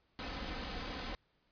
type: noise with comb filter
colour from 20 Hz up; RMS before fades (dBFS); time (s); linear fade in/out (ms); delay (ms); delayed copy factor
pink; -41; 0.19-1.15; 0; 3.9; +0.5
effects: pink hiss -75 dBFS RMS until 1.51 s + resampled to 11025 Hz